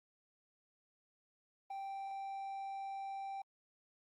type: tone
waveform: triangle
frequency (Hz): 783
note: G5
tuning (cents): -2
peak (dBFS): -39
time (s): 1.7-3.42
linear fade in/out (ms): 5
effects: Opus 24 kbps